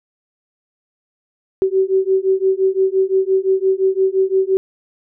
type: beating tone pair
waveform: sine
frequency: 379 / 384.8 Hz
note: F#4 / G4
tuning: +42 / -32 cents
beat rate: 5.8 Hz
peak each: -16 dBFS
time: 1.62-4.57 s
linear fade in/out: 0 ms
effects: none